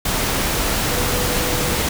sine tone in noise, 493.4 Hz, B4, 2 cents flat, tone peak -27 dBFS, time 0.91-1.76 s, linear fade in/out 5 ms, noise pink, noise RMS -20 dBFS, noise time 0.05-1.89 s, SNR -10 dB, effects none

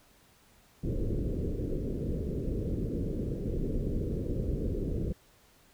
pink low-pass noise, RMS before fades -32 dBFS, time 0.83-5.13 s, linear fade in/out 10 ms, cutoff 490 Hz, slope 48 dB/octave, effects pink hiss -62 dBFS RMS until 5.73 s

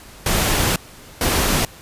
pink noise bursts at uneven times, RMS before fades -18 dBFS, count 2, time 0.26-0.76 / 1.21-1.65 s, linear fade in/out 2 ms, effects pink hiss -42 dBFS RMS until 1.81 s + resampled to 32000 Hz

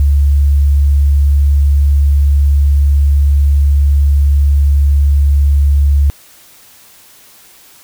sine tone, 71 Hz, C#2, 42 cents sharp, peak -6 dBFS, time 0-6.1 s, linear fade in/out 0 ms, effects white hiss -42 dBFS RMS until 7.83 s

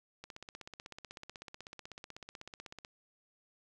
click train, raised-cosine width 0.2 ms, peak -29 dBFS, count 43, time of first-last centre 0.24-2.849 s, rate 16.1 Hz, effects none

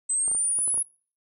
sine linear sweep, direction up, 8060 to 10548 Hz, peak -22 dBFS, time 0.09-0.83 s, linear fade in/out 10 ms
clicks, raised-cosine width 1 ms, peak -29 dBFS, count 7, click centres 0.28 / 0.315 / 0.35 / 0.588 / 0.678 / 0.743 / 0.777 s
effects noise-tail reverb RT60 0.4 s tail -23 dB re dry

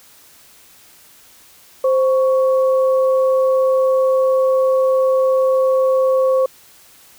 sine tone pair together, 523.3 / 1113 Hz, C5 / C#6, 0 / +7 cents, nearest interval octave + minor second, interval 1307 cents, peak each -12 / -24 dBFS, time 1.84-6.46 s, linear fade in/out 5 ms, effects white hiss -47 dBFS RMS until 7.18 s

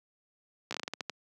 slowing click train, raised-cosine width 0.2 ms, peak -17 dBFS, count 10, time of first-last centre 0.71-1.097 s, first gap 15 ms, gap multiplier 1.25, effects high-pass 200 Hz 12 dB/octave

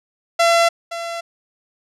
sawtooth tone with echo, 677 Hz, E5, 46 cents sharp, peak -8 dBFS, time 0.39-0.69 s, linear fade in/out 10 ms, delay 520 ms, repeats 1, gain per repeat -13 dB, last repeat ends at 1.21 s, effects low-pass 8000 Hz 12 dB/octave

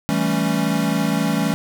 square chord, A dominant seventh, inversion second, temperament equal, 164.81 / 196 / 220 / 277.2 Hz, E3 / G3 / A3 / C#4, 0 / 0 / 0 / 0 cents, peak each -24 dBFS, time 0.09-1.54 s, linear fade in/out 0 ms, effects none

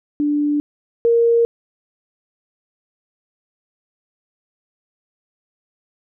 sine tone pair in turn, 293.7 / 466.2 Hz, D4 / A#4, 0 / 0 cents, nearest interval minor sixth, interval 800 cents, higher second, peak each -15 / -11 dBFS, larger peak second, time 0.2-0.6 / 1.05-1.45 s, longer neither, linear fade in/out 0 ms, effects none

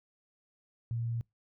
sine tone, 116.54 Hz, A#2, in tune, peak -31 dBFS, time 0.91-1.21 s, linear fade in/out 0 ms, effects noise-tail reverb RT60 0.2 s tail -26 dB re dry

